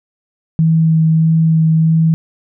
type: tone with vibrato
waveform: sine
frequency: 160.9 Hz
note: E3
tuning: 42 cents flat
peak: -8 dBFS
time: 0.59-2.14 s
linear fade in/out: 0 ms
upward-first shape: sine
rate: 1.6 Hz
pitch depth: 11 cents each way
effects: none